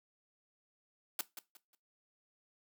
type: noise with echo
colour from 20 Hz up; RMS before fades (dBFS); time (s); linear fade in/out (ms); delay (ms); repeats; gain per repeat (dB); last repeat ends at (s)
white; -35; 1.19-1.21; 2; 180; 3; -11; 1.75
effects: noise-tail reverb RT60 0.2 s tail -17 dB re dry + high-pass 200 Hz 12 dB/octave